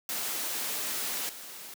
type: noise with level steps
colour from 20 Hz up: white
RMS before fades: -33 / -44 dBFS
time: 0.09-1.74 s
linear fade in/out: 2 ms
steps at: 1.29 s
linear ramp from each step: 2 ms
effects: high-pass 200 Hz 12 dB/octave